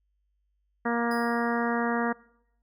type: harmonic tone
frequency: 235.3 Hz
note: A#3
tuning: 16 cents sharp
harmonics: 1 / 2 / 3 / 4 / 5 / 6 / 7 / 8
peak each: -28 / -31 / -33 / -34 / -35 / -36 / -36 / -37 dBFS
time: 0.85-2.13 s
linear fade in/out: 10 ms
type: tone with exponential decay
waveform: sawtooth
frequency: 4978 Hz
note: D#8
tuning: in tune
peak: -37 dBFS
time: 1.11-1.85 s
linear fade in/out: 2 ms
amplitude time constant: 160 ms
effects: noise-tail reverb RT60 0.8 s tail -23 dB re dry + added 50 Hz sine -70 dBFS peak until 2.62 s